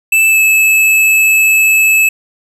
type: tone with pitch glide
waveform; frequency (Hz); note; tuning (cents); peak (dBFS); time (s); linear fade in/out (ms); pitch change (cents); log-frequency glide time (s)
square; 2637 to 2605; E7 to E7; 0 to -21; -7; 0.12-2.09; 5; -21; 0.29-0.38
effects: none